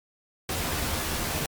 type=noise with comb filter; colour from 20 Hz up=pink; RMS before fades=-29 dBFS; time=0.49-1.46 s; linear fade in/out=2 ms; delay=13 ms; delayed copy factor=+0.5; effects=MP3 96 kbps